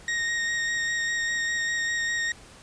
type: tone with vibrato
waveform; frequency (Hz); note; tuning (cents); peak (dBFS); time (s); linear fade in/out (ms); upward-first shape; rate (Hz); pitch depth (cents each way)
40% pulse; 1864.7; A#6; 0; -24; 0.08-2.32; 2; square; 5; 11
effects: pink hiss -49 dBFS RMS until 2.62 s + resampled to 22050 Hz